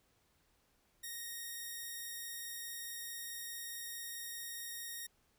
5% pulse tone, 1864.7 Hz, A#6, in tune, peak -32 dBFS, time 1.03-5.07 s, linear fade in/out 10 ms, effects pink hiss -74 dBFS RMS until 5.38 s

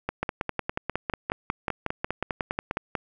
two click trains, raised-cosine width 0.5 ms, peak -11 / -12 dBFS, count 16 / 14, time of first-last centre 0.23-2.952 / 0.09-2.711 s, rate 5.51 / 4.96 Hz, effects none

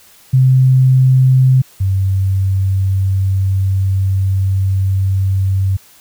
sine tone pair in turn, 130 / 96 Hz, C3 / G2, -11 / -36 cents, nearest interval perfect fourth, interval 525 cents, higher first, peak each -6 / -11 dBFS, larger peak first, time 0.33-1.62 / 1.8-5.77 s, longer second, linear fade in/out 10 ms, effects white hiss -45 dBFS RMS until 6 s

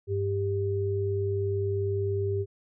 sine tone pair together, 99 / 396 Hz, G2 / G4, +18 / +18 cents, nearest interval 2 octaves, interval 2400 cents, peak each -28 dBFS, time 0.07-2.46 s, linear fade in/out 50 ms, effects none

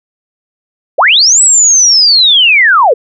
sine linear two-way sweep, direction up then down, 415.3 to 7960 to 415.3 Hz, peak -3 dBFS, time 0.98-2.94 s, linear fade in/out 10 ms, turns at 1.42 s, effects none

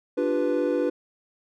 triangle chord, G dominant seventh, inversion second, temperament equal, 293.7 / 349.2 / 392 / 493.9 Hz, D4 / F4 / G4 / B4, 0 / 0 / 0 / 0 cents, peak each -25 / -26 / -29 / -23 dBFS, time 0.17-0.9 s, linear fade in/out 10 ms, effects none

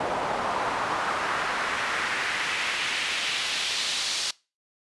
pink noise with band-pass filter sweep, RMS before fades -28 dBFS, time 0-4.31 s, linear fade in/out 5 ms, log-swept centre 730 to 4500 Hz, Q 1.5, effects noise-tail reverb RT60 0.3 s tail -23 dB re dry + resampled to 24000 Hz

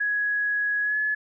sine tone with pitch glide, 1671 to 1708.1 Hz, G#6 to G#6, +10 to +48 cents, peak -22 dBFS, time 0-1.15 s, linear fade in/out 10 ms, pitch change +38 cents, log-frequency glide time 0.82-0.97 s, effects none

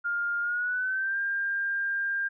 sine tone with pitch glide, 1408 to 1598.8 Hz, F6 to G6, +14 to +34 cents, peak -26 dBFS, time 0.04-2.29 s, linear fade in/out 20 ms, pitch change +220 cents, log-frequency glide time 0.41-1.19 s, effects none

